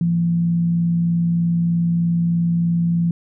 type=tone with frequency modulation; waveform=sine; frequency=170 Hz; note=F3; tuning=46 cents flat; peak=-15 dBFS; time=0.01-3.11 s; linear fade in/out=2 ms; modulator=63.2 Hz; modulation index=0.2; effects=none